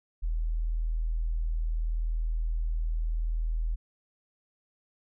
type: tone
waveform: sine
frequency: 40.39 Hz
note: E1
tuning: 35 cents flat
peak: -26 dBFS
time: 0.22-3.76 s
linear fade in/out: 20 ms
effects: none